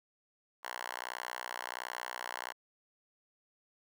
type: tone with high-pass filter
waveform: 5% pulse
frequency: 61.4 Hz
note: B1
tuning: 9 cents flat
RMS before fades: -42 dBFS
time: 0.63-2.53 s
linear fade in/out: 20 ms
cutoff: 1100 Hz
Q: 3.5
effects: none